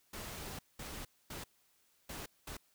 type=noise bursts at uneven times; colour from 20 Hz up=pink; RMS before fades=-45 dBFS; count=5; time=0.13-0.59 / 0.79-1.05 / 1.3-1.44 / 2.09-2.26 / 2.47-2.57 s; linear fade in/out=5 ms; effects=white hiss -72 dBFS RMS until 2.74 s